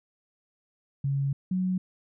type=tone pair in turn; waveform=sine; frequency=138.59 / 184.85 Hz; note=C#3 / F#3; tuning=0 / -1 cents; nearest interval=perfect fourth; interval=499 cents; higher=second; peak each=-24 dBFS; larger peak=neither; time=1.04-1.33 / 1.51-1.78 s; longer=first; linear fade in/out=5 ms; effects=none